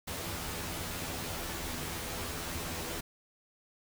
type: noise with comb filter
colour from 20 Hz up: pink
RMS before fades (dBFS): -38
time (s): 0.07-3.01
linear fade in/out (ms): 10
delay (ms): 12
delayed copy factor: +0.9
effects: none